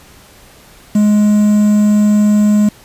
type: tone with quantisation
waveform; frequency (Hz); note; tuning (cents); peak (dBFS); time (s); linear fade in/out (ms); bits
triangle; 209.3; G#3; +14; -5; 0.95-2.69; 5; 5
effects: pink hiss -42 dBFS RMS until 2.84 s + resampled to 32000 Hz